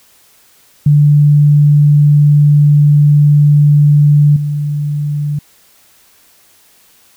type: tone with level steps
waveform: sine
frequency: 146.83 Hz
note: D3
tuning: in tune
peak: -4 / -13 dBFS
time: 0.86-5.39 s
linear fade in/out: 5 ms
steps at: 4.36 s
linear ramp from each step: 5 ms
effects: white hiss -48 dBFS RMS until 7.16 s